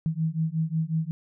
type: beating tone pair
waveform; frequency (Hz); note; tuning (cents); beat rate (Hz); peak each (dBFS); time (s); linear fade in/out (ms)
sine; 157.8 / 163.3; D#3 / E3; +25 / -16; 5.5; -27; 0.06-1.11; 0
effects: none